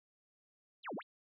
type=exponential two-way sweep; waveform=sine; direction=down then up; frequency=4430 to 174.61 to 4430 Hz; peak=-39 dBFS; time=0.83-1.03 s; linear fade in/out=50 ms; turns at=0.95 s; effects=none